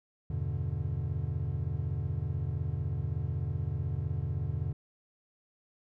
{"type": "chord", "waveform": "triangle", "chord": "E minor seventh", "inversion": "none", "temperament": "equal with one note detuned", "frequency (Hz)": [82.03, 98, 123.47, 146.83], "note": ["E2", "G2", "B2", "D3"], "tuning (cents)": [-8, 0, 0, 0], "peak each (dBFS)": -34, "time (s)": [0.3, 4.73], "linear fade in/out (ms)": 5, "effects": []}